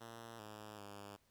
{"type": "tone with pitch steps", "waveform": "5% pulse", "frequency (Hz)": [115, 106.3, 101.6], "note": ["A#2", "G#2", "G#2"], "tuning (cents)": [-23, 41, -38], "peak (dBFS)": -39, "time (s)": [0, 1.17], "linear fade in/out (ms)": 20, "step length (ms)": 390, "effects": ["pink hiss -75 dBFS RMS until 1.3 s"]}